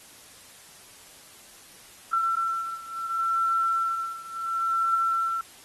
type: beating tone pair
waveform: sine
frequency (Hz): 1346 / 1346.71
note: E6 / E6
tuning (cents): +36 / +37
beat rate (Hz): 0.71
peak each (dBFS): -26 / -28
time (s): 2.13-5.41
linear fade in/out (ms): 2
effects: white hiss -50 dBFS RMS until 5.64 s + AAC 32 kbps